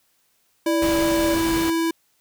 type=tone; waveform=square; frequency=329.6 Hz; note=E4; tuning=in tune; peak=-20 dBFS; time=0.66-1.91 s; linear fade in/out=5 ms
type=tone with vibrato; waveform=sine; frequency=587 Hz; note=D5; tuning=1 cent flat; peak=-23 dBFS; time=0.66-1.35 s; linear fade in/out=10 ms; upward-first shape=sine; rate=5.7 Hz; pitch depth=20 cents each way
type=noise; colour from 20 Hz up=pink; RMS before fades=-29 dBFS; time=0.82-1.7 s; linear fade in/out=2 ms
effects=white hiss -65 dBFS RMS until 2.2 s